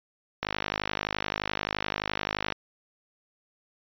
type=click train; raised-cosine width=0.3 ms; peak=-11 dBFS; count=109; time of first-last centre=0.43-2.523 s; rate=51.6 Hz; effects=resampled to 11025 Hz